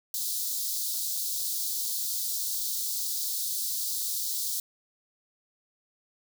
white high-pass noise, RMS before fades -31 dBFS, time 0.14-4.6 s, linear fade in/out 2 ms, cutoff 3800 Hz, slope 48 dB/octave, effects none

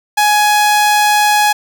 sawtooth tone, 837 Hz, G#5, 13 cents sharp, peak -5 dBFS, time 0.17-1.53 s, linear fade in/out 10 ms, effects none

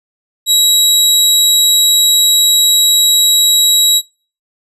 25% pulse tone, 3866 Hz, B7, 38 cents flat, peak -3 dBFS, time 0.46-4.02 s, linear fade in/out 50 ms, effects noise-tail reverb RT60 0.4 s tail -23 dB re dry + resampled to 32000 Hz

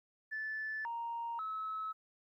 sine tone with pitch steps, 1747 / 932 / 1294 Hz, A6 / A#5 / E6, -13 / -1 / -32 cents, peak -36 dBFS, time 0.31-1.93 s, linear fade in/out 20 ms, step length 540 ms, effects tanh soft clip ceiling -32 dBFS + 13-bit

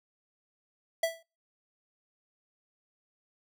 square tone with exponential decay, 659.3 Hz, E5, in tune, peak -23 dBFS, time 1.03-1.23 s, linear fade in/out 5 ms, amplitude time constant 43 ms, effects noise-tail reverb RT60 0.3 s tail -24 dB re dry

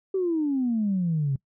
sine exponential sweep, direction down, 390.1 to 132.2 Hz, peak -21 dBFS, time 0.14-1.36 s, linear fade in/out 5 ms, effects noise-tail reverb RT60 0.1 s tail -23 dB re dry + tanh soft clip ceiling -17 dBFS

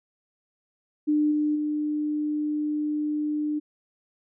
sine tone with level steps, 300 Hz, D4, 37 cents sharp, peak -19 / -21 / -24 dBFS, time 1.07-3.6 s, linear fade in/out 20 ms, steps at 1.31 / 1.55 s, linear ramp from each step 10 ms, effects none

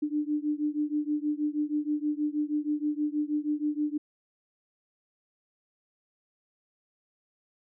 sine beating tone pair, 295.9 / 302.2 Hz, D4 / D4, +13 / +50 cents, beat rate 6.3 Hz, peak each -29 / -30 dBFS, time 0.02-3.98 s, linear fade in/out 10 ms, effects none

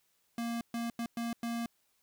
square tone bursts at uneven times, 233.5 Hz, A#3, 3 cents sharp, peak -34 dBFS, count 5, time 0.38-0.61 / 0.74-0.9 / 0.99-1.06 / 1.17-1.33 / 1.43-1.66 s, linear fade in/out 2 ms, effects white hiss -74 dBFS RMS until 2.02 s

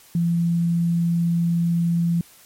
sine tone, 169.9 Hz, F3, 47 cents flat, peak -17 dBFS, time 0.15-2.21 s, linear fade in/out 2 ms, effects white hiss -50 dBFS RMS until 2.45 s + MP3 64 kbps

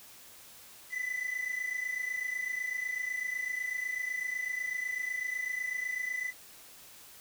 triangle tone pair together, 1981 / 2009 Hz, B6 / B6, +5 / +29 cents, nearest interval unison, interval 24 cents, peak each -35 / -32 dBFS, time 0.9-6.33 s, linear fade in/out 50 ms, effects tanh soft clip ceiling -24 dBFS + white hiss -53 dBFS RMS until 7.2 s

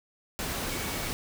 sine tone in noise, 2239 Hz, C#7, 17 cents sharp, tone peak -43 dBFS, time 0.72-1.08 s, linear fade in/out 0 ms, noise pink, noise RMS -33 dBFS, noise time 0.39-1.13 s, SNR -13 dB, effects none

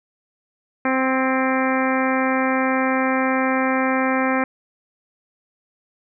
harmonic tone with a mistuned harmonic, 261.6 Hz, C4, in tune, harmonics 1 / 2 / 3 / 4 / 5 / 6 / 7 / 8 / 9, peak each -21 / -24 / -26 / -27 / -28 / -29 / -29 / -30 / -31 dBFS, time 0.85-4.44 s, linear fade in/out 2 ms, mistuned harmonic 6, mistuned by +25 cents, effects none

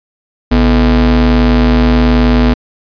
square ring-modulated tone, 94.7 Hz, F#2, 41 cents sharp, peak -4 dBFS, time 0.51-2.54 s, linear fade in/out 10 ms, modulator 150 Hz, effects resampled to 11025 Hz

